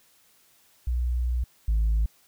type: tone pair in turn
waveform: sine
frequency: 61 / 54.34 Hz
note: B1 / A1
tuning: -21 / -21 cents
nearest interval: major second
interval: 200 cents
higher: first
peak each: -22 / -18 dBFS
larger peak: second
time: 0.87-1.44 / 1.68-2.06 s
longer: first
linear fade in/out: 5 ms
effects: tanh soft clip ceiling -18 dBFS + white hiss -61 dBFS RMS until 2.27 s